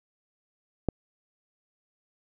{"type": "click", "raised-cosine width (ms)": 2, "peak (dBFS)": -11, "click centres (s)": 0.887, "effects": []}